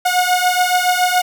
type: beating tone pair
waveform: sawtooth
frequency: 722 / 729.1 Hz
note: F#5 / F#5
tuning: -43 / -26 cents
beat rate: 7.1 Hz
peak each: -12 / -13 dBFS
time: 0.05-1.22 s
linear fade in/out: 10 ms
effects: none